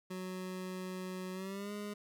25% pulse tone with pitch glide, 185 to 206.5 Hz, F#3 to G#3, 0 to -10 cents, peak -36 dBFS, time 0.1-1.94 s, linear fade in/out 10 ms, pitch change +190 cents, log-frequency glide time 1.33-1.72 s, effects none

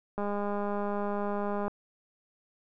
click train, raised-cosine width 1 ms, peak -20 dBFS, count 307, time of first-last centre 0.18-1.68 s, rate 204 Hz, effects none

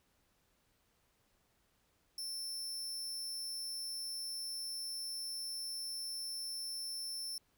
sawtooth tone, 5360 Hz, E8, 28 cents sharp, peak -37 dBFS, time 2.18-7.38 s, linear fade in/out 2 ms, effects pink hiss -75 dBFS RMS until 7.57 s

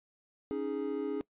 triangle chord, C# suspended second, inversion none, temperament just, 277.2 / 311.8 / 415.8 Hz, C#4 / D#4 / G#4, 0 / +4 / +2 cents, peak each -35 / -36 / -33 dBFS, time 0.51-1.21 s, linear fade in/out 0 ms, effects noise-tail reverb RT60 0.1 s tail -22 dB re dry + resampled to 8000 Hz

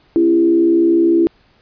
sine tone with frequency modulation, 335.6 Hz, E4, 31 cents sharp, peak -9 dBFS, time 0.16-1.27 s, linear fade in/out 0 ms, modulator 66.8 Hz, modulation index 0.58, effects pink hiss -54 dBFS RMS until 1.61 s + resampled to 11025 Hz

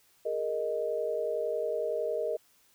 sine chord, Ab suspended second, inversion none, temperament equal, 415.3 / 466.2 / 622.3 Hz, Ab4 / Bb4 / Eb5, 0 / 0 / 0 cents, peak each -36 / -32 / -32 dBFS, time 0.25-2.37 s, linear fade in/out 10 ms, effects white hiss -65 dBFS RMS until 2.74 s

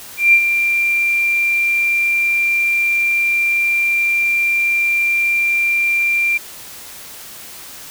sine tone with ADSR envelope, 2374 Hz, D7, 18 cents sharp, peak -5 dBFS, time 0.17-6.38 s, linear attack 160 ms, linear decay 71 ms, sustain -8 dB, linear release 12 ms, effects white hiss -35 dBFS RMS until 7.9 s

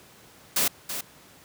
white noise with echo, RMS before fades -23 dBFS, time 0.56-0.68 s, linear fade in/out 5 ms, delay 330 ms, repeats 1, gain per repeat -9 dB, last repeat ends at 1.01 s, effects pink hiss -52 dBFS RMS until 1.44 s + high-pass 100 Hz 12 dB/octave

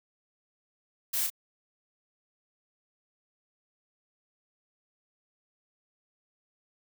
blue noise with echo, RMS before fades -30 dBFS, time 1.13-1.27 s, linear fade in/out 10 ms, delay 32 ms, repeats 1, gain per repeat -4 dB, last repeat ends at 1.302 s, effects none

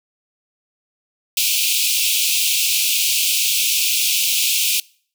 pink high-pass noise, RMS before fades -18 dBFS, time 1.37-4.8 s, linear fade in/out 2 ms, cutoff 2400 Hz, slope 96 dB/octave, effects noise-tail reverb RT60 0.5 s tail -24 dB re dry

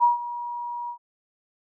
sine tone with ADSR envelope, 958 Hz, A#5, 47 cents sharp, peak -13 dBFS, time 0-0.98 s, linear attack 35 ms, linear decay 140 ms, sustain -16 dB, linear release 88 ms, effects none

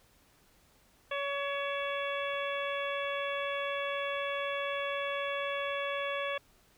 harmonic tone with a mistuned harmonic, 563 Hz, C#5, 27 cents sharp, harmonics 1 / 2 / 3 / 4 / 5 / 6, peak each -35 / -38 / -40 / -41 / -42 / -43 dBFS, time 1.11-6.38 s, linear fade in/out 5 ms, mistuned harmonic 5, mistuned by -73 cents, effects pink hiss -65 dBFS RMS until 6.77 s

